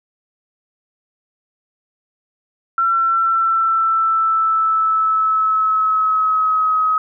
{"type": "tone with pitch glide", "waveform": "sine", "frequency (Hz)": [1353, 1269.7], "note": ["E6", "D#6"], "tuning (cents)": [45, 35], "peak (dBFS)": -13, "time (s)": [2.78, 6.98], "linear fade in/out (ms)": 2, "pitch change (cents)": -110, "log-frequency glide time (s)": [2.91, 6.75], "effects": []}